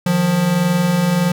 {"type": "tone pair together", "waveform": "square", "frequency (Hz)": [155.56, 177.05], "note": ["D#3", "F3"], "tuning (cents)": [0, 24], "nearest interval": "major second", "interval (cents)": 224, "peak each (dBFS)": [-22, -15], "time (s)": [0.06, 1.32], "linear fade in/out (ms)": 5, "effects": []}